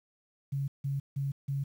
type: tone bursts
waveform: sine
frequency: 138.59 Hz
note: C#3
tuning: in tune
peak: -29 dBFS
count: 4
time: 0.52-1.64 s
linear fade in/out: 10 ms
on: 160 ms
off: 160 ms
effects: 10-bit